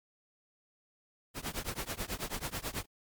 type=noise with tremolo; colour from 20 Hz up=pink; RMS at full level=-34 dBFS; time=1.34-2.86 s; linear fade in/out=50 ms; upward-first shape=triangle; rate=9.2 Hz; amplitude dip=100%; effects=MP3 96 kbps